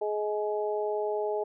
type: harmonic tone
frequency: 210.4 Hz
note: G#3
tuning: 23 cents sharp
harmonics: 2 / 3 / 4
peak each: -29 / -33 / -35 dBFS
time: 0.01-1.44 s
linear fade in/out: 10 ms
effects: none